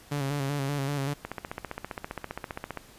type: tone with vibrato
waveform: sawtooth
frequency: 140.6 Hz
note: C#3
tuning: 25 cents sharp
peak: -24 dBFS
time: 0.11-1.14 s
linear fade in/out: 10 ms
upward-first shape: square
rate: 5.2 Hz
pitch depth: 48 cents each way
type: click train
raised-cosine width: 0.5 ms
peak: -18 dBFS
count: 24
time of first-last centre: 1.25-2.773 s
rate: 15.1 Hz
effects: pink hiss -53 dBFS RMS until 2.98 s + resampled to 32000 Hz